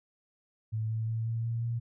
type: tone with pitch steps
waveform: sine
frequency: 110 / 111.41 / 112.83 / 114.27 / 115.74 / 117.22 Hz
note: A2 / A2 / A2 / A#2 / A#2 / A#2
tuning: 0 / +22 / +44 / -34 / -12 / +10 cents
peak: -29 dBFS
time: 0.72-1.8 s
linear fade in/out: 20 ms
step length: 180 ms
effects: none